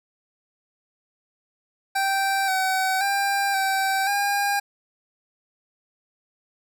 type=tone with pitch steps; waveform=25% pulse; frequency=781 / 758 / 795 / 774 / 807 Hz; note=G5 / F#5 / G5 / G5 / G#5; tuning=-7 / +42 / +24 / -22 / -50 cents; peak=-17 dBFS; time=1.95-4.6 s; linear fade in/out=10 ms; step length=530 ms; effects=none